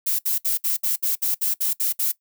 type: noise bursts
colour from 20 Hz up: violet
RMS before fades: -22 dBFS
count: 11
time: 0.06-2.12 s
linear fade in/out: 10 ms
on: 130 ms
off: 63 ms
effects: noise-tail reverb RT60 0.1 s tail -19 dB re dry